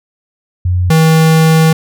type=tone pair in turn; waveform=sine / square; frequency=89.9 / 160.18 Hz; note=F#2 / E3; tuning=-49 / -49 cents; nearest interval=minor seventh; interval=1000 cents; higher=second; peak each=-9 / -6 dBFS; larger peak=second; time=0.65-0.9 / 0.9-1.73 s; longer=second; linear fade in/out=5 ms; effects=none